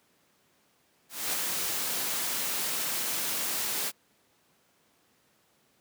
white noise with ADSR envelope, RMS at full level -29 dBFS, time 1.09-3.92 s, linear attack 240 ms, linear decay 9 ms, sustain -2 dB, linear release 43 ms, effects pink hiss -67 dBFS RMS until 5.8 s + high-pass 150 Hz 12 dB/octave

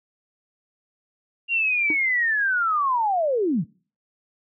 sine linear sweep, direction down, 2796 to 123.47 Hz, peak -19 dBFS, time 1.48-3.65 s, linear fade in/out 50 ms
triangle tone with exponential decay, 311.1 Hz, D#4, in tune, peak -19 dBFS, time 1.9-1.98 s, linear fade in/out 2 ms, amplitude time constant 16 ms
effects noise-tail reverb RT60 0.4 s tail -23 dB re dry

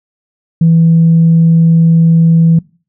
sine tone, 164.81 Hz, E3, in tune, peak -3 dBFS, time 0.61-2.59 s, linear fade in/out 5 ms, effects noise-tail reverb RT60 0.4 s tail -24 dB re dry + tanh soft clip ceiling 0 dBFS

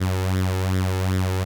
sawtooth tone with flanger, 93.4 Hz, F#2, 17 cents sharp, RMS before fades -22 dBFS, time 0-1.45 s, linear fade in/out 20 ms, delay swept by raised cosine 0.55 to 2.35 ms, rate 2.6 Hz, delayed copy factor +0.65, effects none

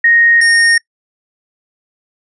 sine / square tone pair in turn, 1864.7 / 1847.5 Hz, A#6 / A#6, 0 / -16 cents, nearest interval unison, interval 16 cents, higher first, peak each -6 / -8 dBFS, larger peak first, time 0.04-0.41 / 0.41-0.78 s, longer neither, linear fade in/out 5 ms, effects noise-tail reverb RT60 0.1 s tail -24 dB re dry + resampled to 24000 Hz

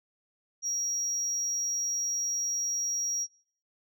sine tone, 5670 Hz, F8, 25 cents sharp, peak -26 dBFS, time 0.62-3.27 s, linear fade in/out 50 ms, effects noise-tail reverb RT60 0.5 s tail -22 dB re dry + tanh soft clip ceiling -27 dBFS

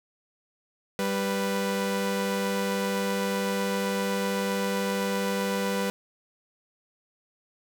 sawtooth tone pair together, 196 / 493.9 Hz, G3 / B4, 0 / 0 cents, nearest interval octave + major third, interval 1600 cents, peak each -24 / -25 dBFS, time 0.99-5.9 s, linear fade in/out 0 ms, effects none

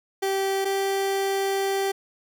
30% pulse tone pair in turn, 388.6 / 390.9 Hz, G4 / G4, -15 / -5 cents, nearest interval unison, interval 10 cents, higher second, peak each -20 dBFS, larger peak neither, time 0.22-0.65 / 0.65-1.92 s, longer second, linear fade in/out 10 ms, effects none

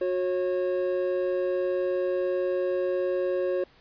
triangle tone pair together, 364.3 / 545.8 Hz, F#4 / C#5, -27 / -27 cents, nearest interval perfect fifth, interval 700 cents, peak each -25 dBFS, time 0.01-3.64 s, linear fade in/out 5 ms, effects pink hiss -58 dBFS RMS until 3.8 s + resampled to 11025 Hz

